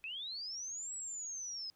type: linear two-way sweep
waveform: sine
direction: up then down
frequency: 2489 to 7870 to 5020 Hz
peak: -40 dBFS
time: 0.04-1.7 s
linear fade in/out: 0 ms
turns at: 0.95 s
effects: pink hiss -74 dBFS RMS until 1.75 s